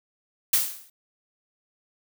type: noise with exponential decay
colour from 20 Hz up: blue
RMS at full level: -17 dBFS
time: 0.53-0.9 s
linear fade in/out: 5 ms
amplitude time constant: 80 ms
effects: none